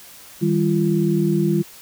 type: tone cluster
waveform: sine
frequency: 157.8 / 197 / 342.4 Hz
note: D#3 / G3 / F4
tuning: +25 / +9 / -34 cents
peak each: -20 dBFS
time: 0.41-1.63 s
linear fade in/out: 20 ms
effects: white hiss -43 dBFS RMS until 1.81 s